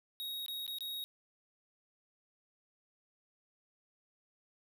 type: tone with dropouts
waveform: square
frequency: 3773 Hz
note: A#7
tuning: 20 cents sharp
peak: -39 dBFS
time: 0.2-1.04 s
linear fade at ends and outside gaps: 0 ms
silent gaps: 0.462-0.482 / 0.665-0.678 / 0.785-0.807 s
effects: none